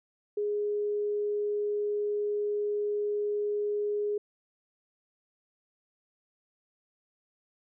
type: tone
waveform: sine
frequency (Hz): 414.8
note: G#4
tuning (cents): -2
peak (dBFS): -27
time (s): 0.37-4.18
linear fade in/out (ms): 5
effects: none